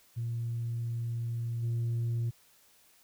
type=tone with level steps; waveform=sine; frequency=117 Hz; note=A#2; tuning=7 cents sharp; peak=-30 / -26 dBFS; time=0.16-2.31 s; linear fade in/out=20 ms; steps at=1.62 s; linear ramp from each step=20 ms; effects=tanh soft clip ceiling -27 dBFS + white hiss -63 dBFS RMS until 3.03 s